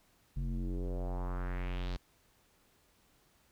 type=tone with low-pass filter sweep; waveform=square; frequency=45 Hz; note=F#1; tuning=47 cents flat; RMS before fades=-36 dBFS; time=0.36-1.97 s; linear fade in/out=10 ms; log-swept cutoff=160 to 4600 Hz; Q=2.6; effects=pink hiss -69 dBFS RMS until 3.51 s